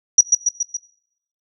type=tone with echo; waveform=sine; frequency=5800 Hz; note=F#8; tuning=35 cents flat; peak=-4 dBFS; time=0.18-0.21 s; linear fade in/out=5 ms; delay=140 ms; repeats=4; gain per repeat=-4 dB; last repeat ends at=0.77 s; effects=noise-tail reverb RT60 0.7 s tail -20 dB re dry